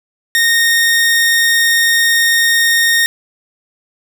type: tone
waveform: sawtooth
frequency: 1849 Hz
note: A#6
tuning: 15 cents flat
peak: -6 dBFS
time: 0.35-3.06 s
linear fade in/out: 0 ms
effects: none